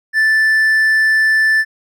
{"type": "tone", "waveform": "triangle", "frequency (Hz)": 1760, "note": "A6", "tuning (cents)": 0, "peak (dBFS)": -8, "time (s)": [0.13, 1.65], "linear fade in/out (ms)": 50, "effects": []}